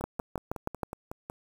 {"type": "two click trains", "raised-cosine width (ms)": 1, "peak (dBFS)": [-23, -16], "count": [8, 6], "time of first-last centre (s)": [[0.01, 1.299], [0.04, 0.832]], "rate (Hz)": [5.43, 6.31], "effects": ["7-bit"]}